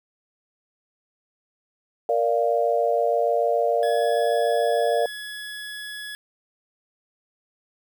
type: chord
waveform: sine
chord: Bb major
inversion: none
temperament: equal with one note detuned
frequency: 466.2 / 587.3 / 694 Hz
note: Bb4 / D5 / F5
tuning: 0 / 0 / -11 cents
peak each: -23 dBFS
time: 2.09-5.06 s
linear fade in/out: 2 ms
type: tone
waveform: 25% pulse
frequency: 1690 Hz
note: G#6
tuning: 30 cents sharp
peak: -29 dBFS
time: 3.83-6.15 s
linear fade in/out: 0 ms
effects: 9-bit